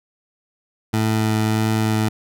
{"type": "tone with vibrato", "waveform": "20% pulse", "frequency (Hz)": 109.4, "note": "A2", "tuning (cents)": -9, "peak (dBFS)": -12, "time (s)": [0.93, 2.09], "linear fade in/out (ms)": 10, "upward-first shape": "sine", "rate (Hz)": 1.6, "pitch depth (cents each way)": 9, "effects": []}